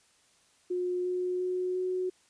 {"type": "tone with pitch steps", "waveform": "sine", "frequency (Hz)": [359.9, 362.6, 365.3, 368.1], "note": ["F#4", "F#4", "F#4", "F#4"], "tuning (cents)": [-48, -35, -22, -9], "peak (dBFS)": -28, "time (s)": [0.7, 2.1], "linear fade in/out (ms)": 10, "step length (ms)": 350, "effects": ["white hiss -65 dBFS RMS until 2.29 s", "resampled to 22050 Hz"]}